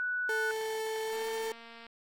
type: tone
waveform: sine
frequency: 1480 Hz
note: F#6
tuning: in tune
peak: -30 dBFS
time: 0-0.51 s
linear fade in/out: 0 ms
type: tone with pitch glide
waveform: 35% pulse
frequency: 440 to 446.7 Hz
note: A4 to A4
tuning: 0 to +26 cents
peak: -31 dBFS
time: 0.29-1.52 s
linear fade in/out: 2 ms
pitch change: +26 cents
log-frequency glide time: 1.03-1.28 s
type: click train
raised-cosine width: 0.3 ms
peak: -34 dBFS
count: 171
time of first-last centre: 1.13-1.866 s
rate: 231 Hz
effects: AAC 64 kbps